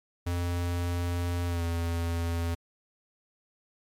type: tone with pitch glide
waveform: square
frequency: 87.31 to 84.53 Hz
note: F2 to E2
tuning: 0 to +44 cents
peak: -28 dBFS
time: 0.26-2.55 s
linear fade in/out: 10 ms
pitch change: -56 cents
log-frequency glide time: 1.47-1.63 s
effects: MP3 96 kbps